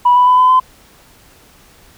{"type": "tone with pitch steps", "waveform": "sine", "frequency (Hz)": [980, 990.8, 1001.7, 1012.8, 1024], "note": ["B5", "B5", "B5", "B5", "C6"], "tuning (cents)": [-14, 5, 24, 43, -38], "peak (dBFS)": -5, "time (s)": [0.05, 0.6], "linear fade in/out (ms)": 10, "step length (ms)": 110, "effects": ["tanh soft clip ceiling -2 dBFS", "pink hiss -46 dBFS RMS until 1.97 s"]}